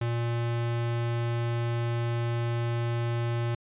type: tone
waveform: square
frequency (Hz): 117.9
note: A#2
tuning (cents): +20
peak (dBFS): -27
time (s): 0.01-3.55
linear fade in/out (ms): 5
effects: resampled to 8000 Hz